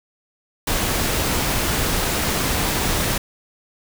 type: noise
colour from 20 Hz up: pink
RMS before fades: -21 dBFS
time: 0.67-3.18 s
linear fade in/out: 5 ms
effects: none